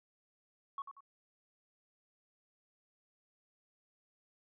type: tone with echo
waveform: sine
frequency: 1108.7 Hz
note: C#6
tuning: in tune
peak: -36 dBFS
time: 0.78-0.82 s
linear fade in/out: 2 ms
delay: 93 ms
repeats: 2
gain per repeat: -9 dB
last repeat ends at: 1.006 s
effects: tanh soft clip ceiling -34 dBFS